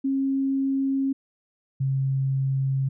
sine tone pair in turn, 270.7 / 134.73 Hz, C#4 / C#3, -41 / -49 cents, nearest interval octave, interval 1208 cents, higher first, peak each -21 / -21 dBFS, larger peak neither, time 0.04-1.13 / 1.8-2.89 s, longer neither, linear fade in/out 10 ms, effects none

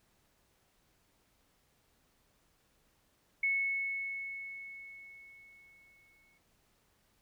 sine tone with exponential decay, 2201 Hz, C#7, 13 cents flat, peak -27 dBFS, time 3.43-6.38 s, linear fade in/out 5 ms, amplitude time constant 640 ms, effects pink hiss -72 dBFS RMS until 7.21 s

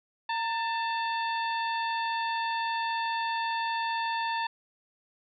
harmonic tone with a mistuned harmonic, 887 Hz, A5, 14 cents sharp, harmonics 1 / 2 / 3 / 4 / 5, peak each -29 / -35 / -39 / -41 / -43 dBFS, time 0.29-4.47 s, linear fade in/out 5 ms, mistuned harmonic 1, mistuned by +65 cents, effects none

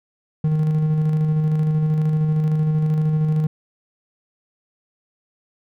triangle tone with tremolo, 154.9 Hz, D#3, 7 cents flat, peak -13 dBFS, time 0.44-3.47 s, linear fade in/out 5 ms, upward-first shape square, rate 13 Hz, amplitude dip 25%, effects none

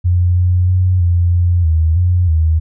sine tone with pitch steps, 88.8 / 89.8 / 91.7 / 87.1 / 87.7 / 80.2 / 89.2 / 79.8 Hz, F2 / F2 / F#2 / F2 / F2 / E2 / F2 / D#2, +29 / +49 / -15 / -4 / +8 / -47 / +37 / +44 cents, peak -9 dBFS, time 0.04-2.6 s, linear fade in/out 20 ms, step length 320 ms, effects none

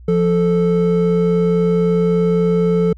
triangle tone pair together, 174.14 / 438.8 Hz, F3 / A4, -5 / -5 cents, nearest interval octave + major third, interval 1600 cents, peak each -13 dBFS, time 0.08-2.93 s, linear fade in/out 5 ms, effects added 60 Hz sine -36 dBFS peak until 2.97 s

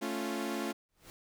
sawtooth chord, A augmented, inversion none, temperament equal, 220 / 277.2 / 349.2 Hz, A3 / C#4 / E#4, 0 / 0 / 0 cents, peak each -34 dBFS, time 0.01-0.73 s, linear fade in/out 20 ms
pink noise with exponential growth, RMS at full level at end -47 dBFS, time 0.89-1.1 s, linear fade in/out 0 ms, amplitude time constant 45 ms
effects none

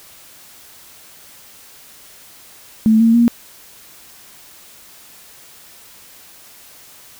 sine tone with pitch steps, 220 / 227.8 / 235.8 Hz, A3 / A#3 / A#3, 0 / -40 / +20 cents, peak -8 dBFS, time 2.86-3.28 s, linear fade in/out 0 ms, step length 140 ms, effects white hiss -43 dBFS RMS until 7.19 s

